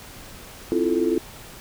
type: chord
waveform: sine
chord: F major seventh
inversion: second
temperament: equal with one note detuned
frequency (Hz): 261.6 / 329.6 / 349.2 / 437.2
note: C4 / E4 / F4 / A4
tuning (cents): 0 / 0 / 0 / -11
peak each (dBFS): -27 / -23 / -23 / -25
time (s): 0.72-1.18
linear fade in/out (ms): 0
effects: pink hiss -42 dBFS RMS until 1.6 s